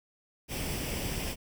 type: noise with comb filter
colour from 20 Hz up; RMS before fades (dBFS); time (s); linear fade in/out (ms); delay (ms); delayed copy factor
pink; -34; 0.48-1.36; 50; 0.37; +0.55
effects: none